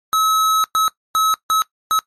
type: tone bursts at uneven times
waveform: square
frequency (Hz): 1289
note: E6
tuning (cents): -39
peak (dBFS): -14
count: 5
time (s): 0.13-0.64 / 0.75-0.88 / 1.15-1.34 / 1.5-1.62 / 1.91-1.99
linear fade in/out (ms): 0
effects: noise-tail reverb RT60 0.1 s tail -20 dB re dry + MP3 64 kbps